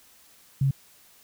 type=tone; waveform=sine; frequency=136.5 Hz; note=C#3; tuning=26 cents flat; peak=-19 dBFS; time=0.61-0.71 s; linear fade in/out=5 ms; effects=white hiss -56 dBFS RMS until 1.23 s